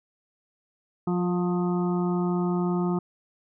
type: harmonic tone with a mistuned harmonic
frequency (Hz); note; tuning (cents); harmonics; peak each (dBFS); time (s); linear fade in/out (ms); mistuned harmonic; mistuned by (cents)
178; F3; +33; 1 / 2 / 4 / 5 / 6 / 7; -24 / -28 / -37 / -38 / -42 / -38; 1.07-2.99; 5; 2; -16
effects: none